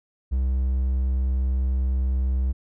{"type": "tone", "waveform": "triangle", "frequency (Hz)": 64.7, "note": "C2", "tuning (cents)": -19, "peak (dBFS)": -18, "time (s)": [0.31, 2.53], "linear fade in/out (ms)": 20, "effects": []}